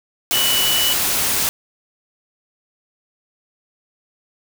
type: tone in noise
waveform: sine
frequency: 2960 Hz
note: F#7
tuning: in tune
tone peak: -18 dBFS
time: 0.33-0.93 s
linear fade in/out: 0 ms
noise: white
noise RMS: -19 dBFS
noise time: 0.31-1.49 s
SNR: -2 dB
effects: none